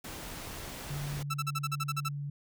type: noise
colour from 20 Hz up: pink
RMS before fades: -42 dBFS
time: 0.04-1.23 s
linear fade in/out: 5 ms
type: tone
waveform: sine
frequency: 143.2 Hz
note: D3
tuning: 43 cents flat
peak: -34 dBFS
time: 0.9-2.3 s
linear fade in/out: 5 ms
type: tone bursts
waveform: sawtooth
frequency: 1324 Hz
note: E6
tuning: 7 cents sharp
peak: -27 dBFS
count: 10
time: 1.3-2.088 s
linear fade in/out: 10 ms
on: 41 ms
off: 42 ms
effects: none